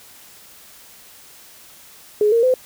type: tone with pitch steps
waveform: sine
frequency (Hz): 419.7 / 463 / 510.8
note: G#4 / A#4 / C5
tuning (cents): +18 / -12 / -42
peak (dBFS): -12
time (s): 2.21-2.54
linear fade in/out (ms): 2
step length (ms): 110
effects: white hiss -45 dBFS RMS until 2.65 s